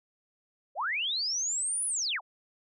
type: linear two-way sweep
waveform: sine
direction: up then down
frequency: 493.9 to 10160 to 566 Hz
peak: -28 dBFS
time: 0.75-2.21 s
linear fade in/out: 50 ms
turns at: 1.86 s
effects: none